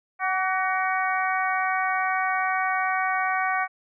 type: harmonic tone with a mistuned harmonic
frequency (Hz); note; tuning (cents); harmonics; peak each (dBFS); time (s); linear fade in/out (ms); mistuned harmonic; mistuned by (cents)
374.8; F#4; +22; 2 / 3 / 4 / 5 / 6; -26 / -28 / -29 / -30 / -31; 0.19-3.68; 50; 3; +28
effects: none